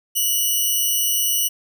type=tone; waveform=5% pulse; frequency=2942 Hz; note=F#7; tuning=11 cents flat; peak=-9 dBFS; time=0.15-1.49 s; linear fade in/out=20 ms; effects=none